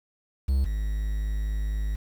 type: tone pair in turn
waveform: triangle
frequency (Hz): 66.9 / 52.09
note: C2 / G#1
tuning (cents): +39 / +6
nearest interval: major third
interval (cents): 433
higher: first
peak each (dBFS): -18 / -23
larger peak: first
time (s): 0.48-0.65 / 0.65-1.96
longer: second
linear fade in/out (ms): 10
effects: 8-bit